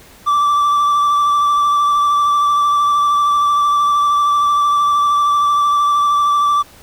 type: tone with vibrato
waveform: triangle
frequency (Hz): 1166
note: D6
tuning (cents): -13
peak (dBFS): -9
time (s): 0.26-6.63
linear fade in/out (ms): 20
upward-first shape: sine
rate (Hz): 13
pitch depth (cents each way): 18
effects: pink hiss -43 dBFS RMS until 6.82 s